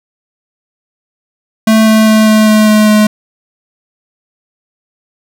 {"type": "tone with pitch steps", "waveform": "square", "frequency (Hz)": [220, 218.7, 217.5, 216.2, 215, 213.7, 212.5], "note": ["A3", "A3", "A3", "A3", "A3", "G#3", "G#3"], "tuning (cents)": [0, -10, -20, -30, -40, 50, 40], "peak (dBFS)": -5, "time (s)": [1.67, 3.07], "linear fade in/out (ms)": 5, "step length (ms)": 200, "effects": []}